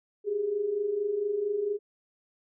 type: tone pair together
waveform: sine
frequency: 389.6 / 414 Hz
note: G4 / G#4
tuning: -11 / -5 cents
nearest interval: minor second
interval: 106 cents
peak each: -34 / -27 dBFS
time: 0.24-1.79 s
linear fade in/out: 50 ms
effects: none